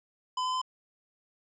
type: tone with pitch steps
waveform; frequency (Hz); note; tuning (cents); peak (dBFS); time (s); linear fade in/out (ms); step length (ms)
square; 1012 / 1017.9 / 1023.8; B5 / C6 / C6; +42 / -48 / -38; -29; 0.37-0.616; 5; 82
effects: resampled to 16000 Hz